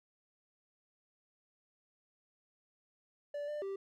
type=tone with pitch steps; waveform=triangle; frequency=581 / 595 / 391.1 Hz; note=D5 / D5 / G4; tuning=-19 / +22 / -4 cents; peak=-35 dBFS; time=3.34-3.76 s; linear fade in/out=5 ms; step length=140 ms; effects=none